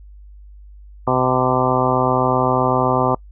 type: harmonic tone with a mistuned harmonic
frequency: 127.8 Hz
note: C3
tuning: 40 cents flat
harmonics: 1 / 2 / 3 / 4 / 5 / 6 / 7 / 8 / 9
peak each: -23 / -23 / -23 / -23 / -23 / -23 / -23 / -23 / -23 dBFS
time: 1.07-3.15 s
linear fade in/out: 5 ms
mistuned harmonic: 9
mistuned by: +37 cents
effects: noise-tail reverb RT60 0.1 s tail -26 dB re dry + added 50 Hz sine -38 dBFS peak until 3.31 s